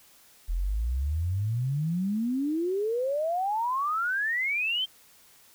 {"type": "exponential sweep", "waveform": "sine", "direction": "up", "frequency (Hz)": [40.09, 3188], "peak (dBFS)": -25, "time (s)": [0.48, 4.86], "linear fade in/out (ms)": 20, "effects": ["white hiss -57 dBFS RMS until 5.54 s"]}